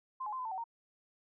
sine tone with pitch steps, 1041 / 844 / 1039 / 1013 / 892 / 757 / 925 Hz, C6 / G#5 / C6 / B5 / A5 / F#5 / A#5, -9 / +28 / -12 / +44 / +23 / +39 / -14 cents, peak -36 dBFS, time 0.2-0.641 s, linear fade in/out 10 ms, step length 63 ms, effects none

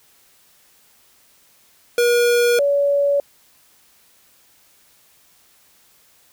square / sine tone pair in turn, 479.4 / 567.3 Hz, A#4 / C#5, +48 / +40 cents, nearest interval minor third, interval 292 cents, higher second, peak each -14 dBFS, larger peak neither, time 1.98-2.59 / 2.59-3.2 s, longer neither, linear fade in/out 2 ms, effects white hiss -55 dBFS RMS until 6.32 s

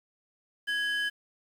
triangle tone pair together, 1663 / 3053 Hz, G#6 / G7, +2 / -46 cents, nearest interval major seventh, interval 1052 cents, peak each -26 / -31 dBFS, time 0.67-1.1 s, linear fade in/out 20 ms, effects tanh soft clip ceiling -20 dBFS + 9-bit

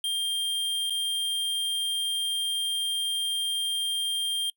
square tone with dropouts, 3194 Hz, G7, 32 cents sharp, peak -26 dBFS, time 0.04-4.5 s, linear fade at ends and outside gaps 2 ms, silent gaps 0.898-0.905 s, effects noise-tail reverb RT60 0.1 s tail -24 dB re dry

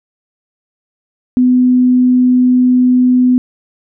sine tone, 251 Hz, B3, 28 cents sharp, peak -6 dBFS, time 1.37-3.38 s, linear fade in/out 0 ms, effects none

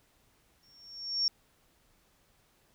sine tone with exponential growth, 5500 Hz, F8, 27 cents flat, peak -23 dBFS, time 0.63-1.28 s, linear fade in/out 1 ms, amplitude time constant 140 ms, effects pink hiss -68 dBFS RMS until 2.74 s

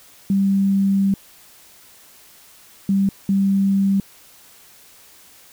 sine tone bursts at uneven times, 196 Hz, G3, in tune, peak -14 dBFS, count 3, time 0.3-1.14 / 2.89-3.09 / 3.29-4 s, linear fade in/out 2 ms, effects white hiss -48 dBFS RMS until 5.52 s

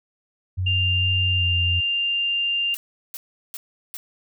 sine tone with pitch glide, 92.5 to 87.81 Hz, F#2 to F2, 0 to +10 cents, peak -21 dBFS, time 0.57-1.81 s, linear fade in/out 20 ms, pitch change -90 cents, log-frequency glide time 1.31-1.54 s
sine tone, 2794 Hz, F7, in tune, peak -20 dBFS, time 0.66-2.75 s, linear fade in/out 10 ms
blue noise bursts, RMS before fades -34 dBFS, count 4, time 2.74-3.97 s, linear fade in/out 0 ms, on 30 ms, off 370 ms
effects none

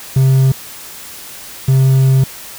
triangle tone bursts at uneven times, 132.9 Hz, C3, 27 cents sharp, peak -5 dBFS, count 2, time 0.16-0.52 / 1.68-2.24 s, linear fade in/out 5 ms, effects white hiss -32 dBFS RMS until 2.58 s

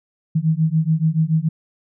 sine beating tone pair, 155.9 / 162.9 Hz, D#3 / E3, +4 / -20 cents, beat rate 7 Hz, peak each -18 dBFS, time 0.35-1.49 s, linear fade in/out 10 ms, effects none

